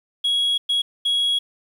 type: tone bursts at uneven times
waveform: sine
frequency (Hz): 3322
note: G#7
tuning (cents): 0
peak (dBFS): -15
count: 3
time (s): 0.24-0.58 / 0.69-0.82 / 1.05-1.39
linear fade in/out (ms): 10
effects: tanh soft clip ceiling -16 dBFS + 8-bit